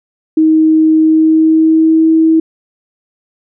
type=tone with pitch glide; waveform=sine; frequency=315.6 to 321.7 Hz; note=D#4 to E4; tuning=+25 to -42 cents; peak=-5 dBFS; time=0.37-2.4 s; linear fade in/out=5 ms; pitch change=+33 cents; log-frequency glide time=0.99-2.12 s; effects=none